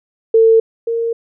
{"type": "tone pair in turn", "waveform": "sine", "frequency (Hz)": [450, 461.3], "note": ["A4", "A#4"], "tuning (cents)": [39, -18], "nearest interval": "unison", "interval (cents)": 43, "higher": "second", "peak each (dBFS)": [-6, -15], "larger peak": "first", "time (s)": [[0.34, 0.6], [0.87, 1.13]], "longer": "neither", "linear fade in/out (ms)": 5, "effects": []}